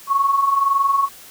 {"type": "tone pair together", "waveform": "sine", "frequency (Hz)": [1087.1, 1108.7], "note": ["C#6", "C#6"], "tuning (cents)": [-34, 0], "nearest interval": "unison", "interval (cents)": 34, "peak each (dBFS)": [-22, -15], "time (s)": [0.07, 1.09], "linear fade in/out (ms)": 50, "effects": ["white hiss -42 dBFS RMS until 1.3 s"]}